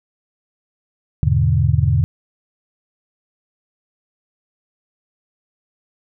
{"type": "chord", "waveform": "sine", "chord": "E dominant seventh", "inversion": "none", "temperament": "equal", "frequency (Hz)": [82.41, 103.83, 123.47, 146.83], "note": ["E2", "G#2", "B2", "D3"], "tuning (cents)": [0, 0, 0, 0], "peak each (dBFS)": -18, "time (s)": [1.23, 2.04], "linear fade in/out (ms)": 0, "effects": []}